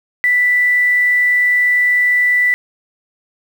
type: tone with quantisation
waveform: sine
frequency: 1975.5 Hz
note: B6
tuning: in tune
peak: -10 dBFS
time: 0.24-2.54 s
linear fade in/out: 0 ms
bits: 6
effects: none